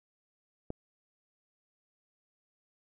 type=click; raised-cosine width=2 ms; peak=-23 dBFS; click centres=0.704 s; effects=none